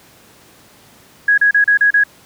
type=tone bursts; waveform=sine; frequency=1661.2 Hz; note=G#6; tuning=in tune; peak=-8 dBFS; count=6; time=1.28-2.038 s; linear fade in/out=5 ms; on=98 ms; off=34 ms; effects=pink hiss -46 dBFS RMS until 2.25 s + high-pass 100 Hz 12 dB/octave